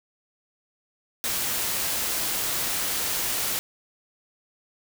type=noise; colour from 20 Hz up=white; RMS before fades=-27 dBFS; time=1.24-3.59 s; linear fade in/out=0 ms; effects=none